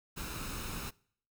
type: noise with comb filter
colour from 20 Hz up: pink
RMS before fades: -40 dBFS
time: 0.16-0.91 s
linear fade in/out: 20 ms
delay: 0.76 ms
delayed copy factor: +0.5
effects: noise-tail reverb RT60 0.6 s tail -24 dB re dry